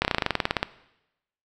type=slowing click train; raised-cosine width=0.3 ms; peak=-5 dBFS; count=15; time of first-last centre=0.02-0.629 s; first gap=29 ms; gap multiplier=1.06; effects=noise-tail reverb RT60 0.9 s tail -18 dB re dry